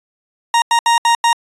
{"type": "tone bursts at uneven times", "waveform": "40% pulse", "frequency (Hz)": 934, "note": "A#5", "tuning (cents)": 3, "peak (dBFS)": -9, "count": 5, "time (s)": [[0.54, 0.62], [0.71, 0.79], [0.86, 0.98], [1.05, 1.15], [1.24, 1.33]], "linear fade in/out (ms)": 2, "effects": ["resampled to 22050 Hz"]}